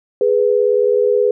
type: tone pair together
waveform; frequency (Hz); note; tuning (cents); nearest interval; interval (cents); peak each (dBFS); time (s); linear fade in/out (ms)
sine; 415.3 / 493.9; G#4 / B4; 0 / 0; minor third; 300; -14; 0.21-1.31; 2
effects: none